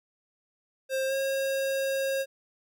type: tone with pitch glide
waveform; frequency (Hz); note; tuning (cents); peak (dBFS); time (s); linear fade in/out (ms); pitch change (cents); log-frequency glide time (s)
square; 530 to 540.8; C5 to C#5; +22 to -43; -27; 0.89-2.26; 50; +35; 1.07-1.13
effects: none